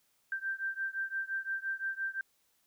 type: beating tone pair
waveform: sine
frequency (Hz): 1568 / 1573.8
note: G6 / G6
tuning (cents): 0 / +6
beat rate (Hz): 5.8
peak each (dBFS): -36 / -37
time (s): 0.32-2.21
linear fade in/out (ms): 2
effects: white hiss -73 dBFS RMS until 2.66 s